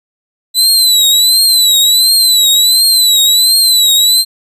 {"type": "tone with vibrato", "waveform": "sawtooth", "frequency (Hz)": 3986, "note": "B7", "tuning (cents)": 15, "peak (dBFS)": -3, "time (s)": [0.54, 4.25], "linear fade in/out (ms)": 50, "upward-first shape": "triangle", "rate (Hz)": 1.4, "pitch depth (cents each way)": 110, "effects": ["resampled to 32000 Hz"]}